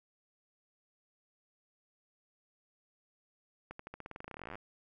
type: accelerating click train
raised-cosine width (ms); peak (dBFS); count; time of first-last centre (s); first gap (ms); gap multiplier
0.5; -29; 26; 3.71-4.555; 84; 0.91
effects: none